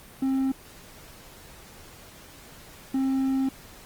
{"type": "tone pair in turn", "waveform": "triangle", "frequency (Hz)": [266.4, 266.4], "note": ["C4", "C4"], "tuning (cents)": [31, 31], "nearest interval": "unison", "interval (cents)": 0, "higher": "neither", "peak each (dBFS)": -20, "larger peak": "neither", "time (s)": [[0.22, 0.52], [2.94, 3.49]], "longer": "second", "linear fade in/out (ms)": 5, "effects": ["pink hiss -48 dBFS RMS until 3.85 s", "Opus 24 kbps"]}